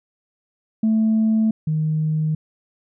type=tone pair in turn; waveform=sine; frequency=220 / 155.56 Hz; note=A3 / D#3; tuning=0 / 0 cents; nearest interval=tritone; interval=600 cents; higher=first; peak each=-13 / -17 dBFS; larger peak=first; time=0.83-1.51 / 1.67-2.35 s; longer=neither; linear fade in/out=5 ms; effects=tanh soft clip ceiling -12 dBFS